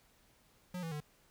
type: tone with pitch steps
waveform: square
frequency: 180.3 / 164.38 / 149.87 Hz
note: F#3 / E3 / D3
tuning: -45 / -5 / +35 cents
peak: -39 dBFS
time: 0.74-1.004 s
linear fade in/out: 5 ms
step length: 88 ms
effects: pink hiss -68 dBFS RMS until 1.3 s